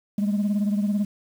sine beating tone pair, 203.3 / 221.3 Hz, G#3 / A3, -37 / +10 cents, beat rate 18 Hz, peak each -19 / -26 dBFS, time 0.18-1.05 s, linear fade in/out 5 ms, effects tanh soft clip ceiling -18 dBFS + 8-bit

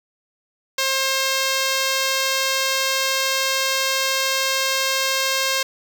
5% pulse tone, 533 Hz, C5, 32 cents sharp, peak -7 dBFS, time 0.78-5.63 s, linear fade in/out 5 ms, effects none

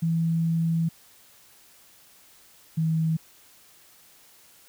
sine tone pair in turn, 164.81 / 160.67 Hz, E3 / E3, 0 / -44 cents, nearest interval unison, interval 44 cents, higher first, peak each -21 dBFS, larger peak neither, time 0.02-0.89 / 2.77-3.17 s, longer first, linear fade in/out 10 ms, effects white hiss -55 dBFS RMS until 4.68 s

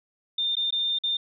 sine tone with dropouts, 3611 Hz, A7, 44 cents sharp, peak -23 dBFS, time 0.38-1.17 s, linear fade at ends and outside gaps 5 ms, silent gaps 0.555-0.567 / 0.707-0.724 / 0.987-1.036 s, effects none

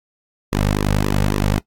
sawtooth tone with flanger, 50.5 Hz, G#1, 48 cents flat, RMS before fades -18 dBFS, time 0.52-1.59 s, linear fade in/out 10 ms, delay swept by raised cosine 1.3 to 3 ms, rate 3.6 Hz, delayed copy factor -0.85, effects noise-tail reverb RT60 0.1 s tail -20 dB re dry + AAC 64 kbps

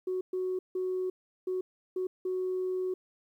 sine tone bursts at uneven times, 370 Hz, F#4, in tune, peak -28 dBFS, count 6, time 0.07-0.21 / 0.33-0.59 / 0.75-1.1 / 1.47-1.61 / 1.96-2.07 / 2.25-2.94 s, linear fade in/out 5 ms, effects tanh soft clip ceiling -25 dBFS + 11-bit

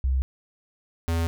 sine / square tone pair in turn, 65.41 / 83.18 Hz, C2 / E2, 0 / +16 cents, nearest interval major third, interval 416 cents, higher second, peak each -20 / -23 dBFS, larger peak first, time 0.04-0.22 / 1.08-1.27 s, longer second, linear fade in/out 0 ms, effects none

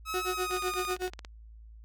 sawtooth tone with pitch glide, 1285 to 1229.1 Hz, E6 to D#6, -45 to -22 cents, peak -29 dBFS, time 0.05-0.97 s, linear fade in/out 50 ms, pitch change -77 cents, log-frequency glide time 0.25-0.65 s
35% pulse tone with tremolo, 366.8 Hz, F#4, 15 cents flat, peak -27 dBFS, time 0.14-1.1 s, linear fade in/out 0 ms, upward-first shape sine, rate 8 Hz, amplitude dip 100%
click train, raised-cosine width 0.2 ms, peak -24 dBFS, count 14, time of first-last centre 0.51-1.249 s, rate 17.6 Hz
effects added 55 Hz sine -47 dBFS peak until 1.84 s

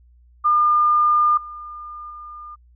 sine tone with level steps, 1207 Hz, D6, 47 cents sharp, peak -13 / -32 / -34 dBFS, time 0.44-2.56 s, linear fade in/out 20 ms, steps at 1.37 / 2.1 s, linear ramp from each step 5 ms, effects added 60 Hz sine -49 dBFS peak until 2.75 s

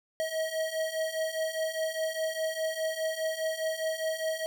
square beating tone pair, 635 / 639.9 Hz, D#5 / D#5, +35 / +48 cents, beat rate 4.9 Hz, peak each -35 / -32 dBFS, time 0.2-4.46 s, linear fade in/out 0 ms, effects none

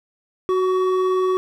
triangle tone pair together, 371.2 / 1130.2 Hz, F#4 / C#6, +6 / +33 cents, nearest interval octave + perfect fifth, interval 1927 cents, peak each -15 / -23 dBFS, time 0.49-1.37 s, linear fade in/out 0 ms, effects none

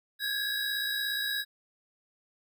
square tone cluster, 1617 / 1674 / 3856 Hz, G#6 / G#6 / B7, -47 / +13 / -42 cents, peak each -37 / -35 / -33 dBFS, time 0.19-1.45 s, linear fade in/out 50 ms, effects none

